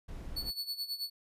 brown noise, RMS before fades -42 dBFS, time 0.08-0.51 s, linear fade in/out 10 ms
45% pulse tone with tremolo, 4435 Hz, C#8, in tune, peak -32 dBFS, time 0.36-1.1 s, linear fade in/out 10 ms, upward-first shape sine, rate 9.3 Hz, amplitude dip 80%
effects resampled to 32000 Hz

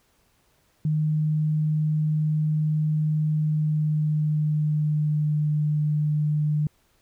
sine tone with pitch glide, 153.7 to 150.54 Hz, D#3 to D3, -21 to +43 cents, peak -20 dBFS, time 0.85-6.67 s, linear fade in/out 2 ms, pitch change -36 cents, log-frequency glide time 3.28-5.48 s, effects pink hiss -65 dBFS RMS until 7.01 s

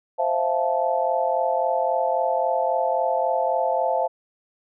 sine chord, F major seventh, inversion second, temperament just, 523.8 / 654.8 / 698.5 / 873.1 Hz, C5 / E5 / F5 / A5, +2 / -12 / 0 / -14 cents, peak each -25 dBFS, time 0.18-4.08 s, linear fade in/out 20 ms, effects none

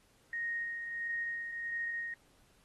sine tone with tremolo, 1864.7 Hz, A#6, in tune, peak -33 dBFS, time 0.33-2.14 s, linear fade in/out 2 ms, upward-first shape sine, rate 1.5 Hz, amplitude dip 45%, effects pink hiss -68 dBFS RMS until 2.64 s + AAC 32 kbps

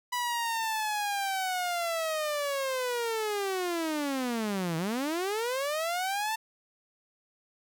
sawtooth linear two-way sweep, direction down then up, 987.8 to 157.5 to 898 Hz, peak -25 dBFS, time 0.12-6.36 s, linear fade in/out 10 ms, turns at 4.77 s, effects none

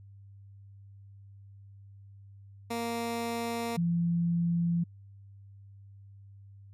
15% pulse / sine tone pair in turn, 233.1 / 170.49 Hz, A#3 / F3, 0 / -41 cents, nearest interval perfect fourth, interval 541 cents, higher first, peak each -25 dBFS, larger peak neither, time 2.7-3.77 / 3.77-4.84 s, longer neither, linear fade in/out 10 ms, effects added 99 Hz sine -49 dBFS peak until 6.73 s + resampled to 32000 Hz

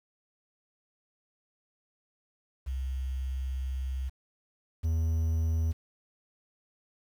sine / triangle tone pair in turn, 65.41 / 80.94 Hz, C2 / E2, 0 / -31 cents, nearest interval major third, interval 369 cents, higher second, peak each -30 / -23 dBFS, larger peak second, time 2.66-4.1 / 4.83-5.73 s, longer first, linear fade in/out 20 ms, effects 9-bit

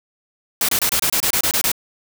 white noise bursts, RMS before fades -18 dBFS, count 11, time 0.61-1.717 s, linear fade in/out 2 ms, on 77 ms, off 26 ms, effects none

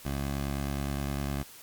15% pulse tone with pitch glide, 69.3 to 69.98 Hz, C#2 to C#2, 0 to +17 cents, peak -24 dBFS, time 0.05-1.43 s, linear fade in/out 5 ms, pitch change +17 cents, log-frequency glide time 0.16-1.06 s, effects white hiss -50 dBFS RMS until 1.62 s + Opus 48 kbps

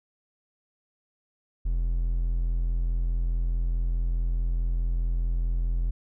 triangle tone, 42.36 Hz, E1, 48 cents sharp, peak -21 dBFS, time 1.65-5.91 s, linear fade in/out 10 ms, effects none

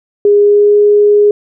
sine tone with pitch glide, 410 to 414 Hz, G#4 to G#4, -22 to -5 cents, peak -4 dBFS, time 0.25-1.31 s, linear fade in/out 2 ms, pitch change +17 cents, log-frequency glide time 0.4-0.77 s, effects none

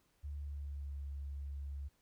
sine tone with pitch glide, 72.3 to 70.16 Hz, D2 to C#2, -27 to +21 cents, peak -40 dBFS, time 0.23-1.89 s, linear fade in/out 20 ms, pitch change -52 cents, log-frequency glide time 0.36-0.96 s, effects pink hiss -75 dBFS RMS until 2.01 s

